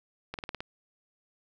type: slowing click train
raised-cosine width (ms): 0.3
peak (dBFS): -20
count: 6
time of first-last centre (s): 0.34-0.605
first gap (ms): 48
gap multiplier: 1.05
effects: none